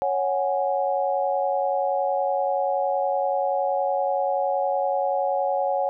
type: chord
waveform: sine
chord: C# suspended fourth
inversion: none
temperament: equal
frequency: 554.4 / 740 / 830.6 Hz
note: C#5 / F#5 / G#5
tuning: 0 / 0 / 0 cents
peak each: -24 / -25 / -27 dBFS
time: 0.02-5.89 s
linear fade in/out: 0 ms
effects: none